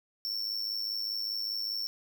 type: tone with amplitude modulation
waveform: square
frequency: 5430 Hz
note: F8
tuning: 50 cents flat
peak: -29 dBFS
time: 0.25-1.87 s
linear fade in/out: 0 ms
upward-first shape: sine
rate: 105 Hz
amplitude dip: 70%
effects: none